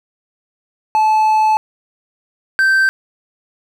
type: tone pair in turn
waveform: triangle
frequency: 867 / 1557.4 Hz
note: A5 / G6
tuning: -26 / -12 cents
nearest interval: minor seventh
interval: 1014 cents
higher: second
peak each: -8 dBFS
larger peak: neither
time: 0.95-1.57 / 2.59-2.89 s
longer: first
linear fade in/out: 0 ms
effects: none